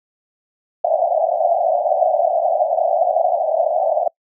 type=band-pass noise; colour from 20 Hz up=pink; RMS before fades=-17 dBFS; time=0.84-4.08 s; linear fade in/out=5 ms; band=600 to 750 Hz; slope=96 dB/octave; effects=noise-tail reverb RT60 0.1 s tail -26 dB re dry